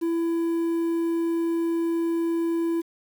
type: tone with quantisation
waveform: triangle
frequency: 333.9 Hz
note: E4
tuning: 22 cents sharp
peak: -20 dBFS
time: 0.01-2.82 s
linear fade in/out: 20 ms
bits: 8
effects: none